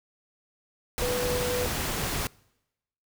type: tone in noise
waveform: sine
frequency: 493.9 Hz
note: B4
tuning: in tune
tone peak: -27 dBFS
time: 1.02-1.66 s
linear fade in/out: 0 ms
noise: pink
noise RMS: -30 dBFS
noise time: 0.98-2.27 s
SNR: 0 dB
effects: noise-tail reverb RT60 0.9 s tail -25 dB re dry